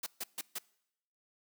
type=noise bursts; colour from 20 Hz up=white; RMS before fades=-38 dBFS; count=4; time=0.03-0.586 s; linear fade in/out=5 ms; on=34 ms; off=140 ms; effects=noise-tail reverb RT60 0.8 s tail -23 dB re dry + high-pass 200 Hz 12 dB/octave